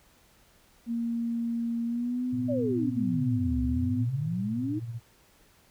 sine tone with pitch glide, 233.1 to 251.3 Hz, A#3 to B3, 0 to +30 cents, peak -27 dBFS, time 0.86-4.06 s, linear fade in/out 50 ms, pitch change +130 cents, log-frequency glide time 1.86-2.25 s
sine tone with tremolo, 116.54 Hz, A#2, in tune, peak -31 dBFS, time 2.32-5 s, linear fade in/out 20 ms, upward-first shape sine, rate 16 Hz, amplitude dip 55%
sine exponential two-way sweep, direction down then up, 619 to 65.41 to 325.1 Hz, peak -28 dBFS, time 2.48-4.8 s, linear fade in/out 20 ms, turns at 3.61 s
effects pink hiss -61 dBFS RMS until 5.7 s

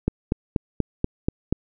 click train, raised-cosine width 3 ms, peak -7 dBFS, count 7, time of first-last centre 0.08-1.526 s, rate 4.15 Hz, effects none

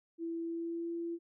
sine tone with pitch glide, 332.7 to 338.1 Hz, E4 to E4, +16 to +44 cents, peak -35 dBFS, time 0.18-1.19 s, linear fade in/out 50 ms, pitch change +28 cents, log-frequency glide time 0.42-0.93 s, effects none

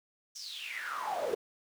brown noise with high-pass filter sweep, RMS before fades -37 dBFS, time 0.35-1.35 s, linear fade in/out 10 ms, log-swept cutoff 5900 to 430 Hz, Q 9.3, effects none

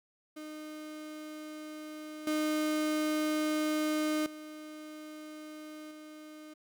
35% pulse tone with level steps, 306.8 Hz, D#4, 24 cents flat, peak -40 / -27 / -42 / -45 dBFS, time 0.36-6.54 s, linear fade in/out 10 ms, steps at 2.27 / 4.26 / 5.91 s, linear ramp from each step 2 ms, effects none

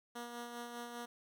10% pulse tone with tremolo, 238.7 Hz, A#3, 41 cents sharp, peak -34 dBFS, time 0.15-1.06 s, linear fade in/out 10 ms, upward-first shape sine, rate 5 Hz, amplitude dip 40%, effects none

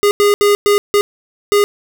square tone bursts at uneven times, 409.4 Hz, G#4, 25 cents flat, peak -9 dBFS, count 6, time 0.03-0.11 / 0.2-0.34 / 0.41-0.55 / 0.66-0.78 / 0.94-1.01 / 1.52-1.64 s, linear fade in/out 0 ms, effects none

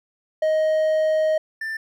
triangle tone pair in turn, 626 / 1778.8 Hz, D#5 / A6, +10 / +18 cents, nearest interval octave + tritone, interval 1808 cents, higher second, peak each -15 / -24 dBFS, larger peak first, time 0.42-1.38 / 1.61-1.77 s, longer first, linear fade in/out 5 ms, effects none

